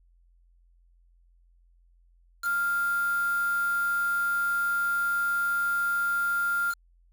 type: tone with quantisation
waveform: sine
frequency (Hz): 1396.9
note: F6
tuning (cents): 0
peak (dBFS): -24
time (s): 2.42-6.75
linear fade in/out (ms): 50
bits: 6
effects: added 43 Hz sine -58 dBFS peak until 7.12 s